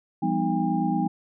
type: tone cluster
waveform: sine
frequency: 173.1 / 201.4 / 251.1 / 311.5 / 805 Hz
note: F3 / G3 / B3 / D#4 / G5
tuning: -15 / +47 / +29 / +2 / +46 cents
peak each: -28 dBFS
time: 0.22-1.08 s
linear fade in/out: 10 ms
effects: none